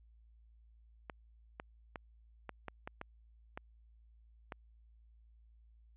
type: clicks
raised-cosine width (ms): 0.5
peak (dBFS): -27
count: 9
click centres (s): 1.098 / 1.599 / 1.958 / 2.493 / 2.683 / 2.875 / 3.014 / 3.575 / 4.522
effects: added 56 Hz sine -60 dBFS peak until 5.96 s + resampled to 8000 Hz